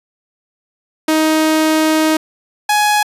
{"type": "tone pair in turn", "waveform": "sawtooth", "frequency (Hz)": [313.8, 837.7], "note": ["D#4", "G#5"], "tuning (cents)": [15, 15], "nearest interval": "octave + perfect fourth", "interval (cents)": 1700, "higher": "second", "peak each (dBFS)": -7, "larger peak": "neither", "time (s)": [[1.08, 2.17], [2.69, 3.03]], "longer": "first", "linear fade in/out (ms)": 5, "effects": ["resampled to 32000 Hz"]}